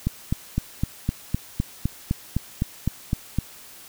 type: click train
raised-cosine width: 5 ms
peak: -9 dBFS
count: 14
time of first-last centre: 0.07-3.386 s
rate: 3.92 Hz
effects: white hiss -45 dBFS RMS until 3.88 s